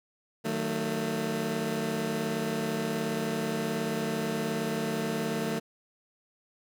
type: chord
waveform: 20% pulse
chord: D# diminished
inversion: none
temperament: just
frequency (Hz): 155.56 / 186.68 / 224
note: D#3 / F#3 / A3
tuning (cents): 0 / +16 / +31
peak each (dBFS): -30 / -31 / -26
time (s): 0.44-5.6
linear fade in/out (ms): 20
effects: none